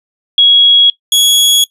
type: tone pair in turn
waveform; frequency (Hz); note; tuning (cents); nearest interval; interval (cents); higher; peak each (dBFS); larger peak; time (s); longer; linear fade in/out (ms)
sine / sawtooth; 3322 / 3347; G#7 / G#7; 0 / +13; unison; 13; second; -3; neither; 0.38-0.9 / 1.12-1.64; neither; 2
effects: noise-tail reverb RT60 0.1 s tail -19 dB re dry + resampled to 32000 Hz